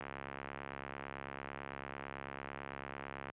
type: click train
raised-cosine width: 0.5 ms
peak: -27 dBFS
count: 228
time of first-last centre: 0.01-3.3 s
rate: 69 Hz
effects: high-pass 80 Hz 12 dB/octave + resampled to 8000 Hz